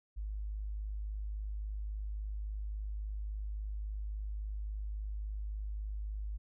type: tone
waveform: sine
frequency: 51.8 Hz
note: G#1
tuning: 4 cents flat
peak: -36 dBFS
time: 0.16-6.38 s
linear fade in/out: 20 ms
effects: none